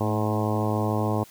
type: harmonic tone with a mistuned harmonic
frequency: 106.6 Hz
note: G#2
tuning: 46 cents sharp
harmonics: 1 / 2 / 3 / 4 / 5 / 6 / 7 / 8 / 9 / 10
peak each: -26 / -29 / -31 / -32 / -33 / -34 / -34 / -35 / -36 / -36 dBFS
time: 0-1.24 s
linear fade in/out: 10 ms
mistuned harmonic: 2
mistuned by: +34 cents
effects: white hiss -51 dBFS RMS until 1.3 s